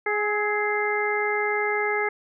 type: harmonic tone with a mistuned harmonic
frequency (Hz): 417.2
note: G#4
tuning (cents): +8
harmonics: 1 / 2 / 3 / 4 / 5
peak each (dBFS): -26 / -29 / -32 / -30 / -27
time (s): 0.06-2.09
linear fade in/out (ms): 5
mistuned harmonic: 3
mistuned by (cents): +38
effects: none